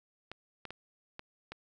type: clicks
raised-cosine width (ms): 0.3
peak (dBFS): -26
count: 5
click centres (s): 0.316 / 0.653 / 0.706 / 1.194 / 1.52
effects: none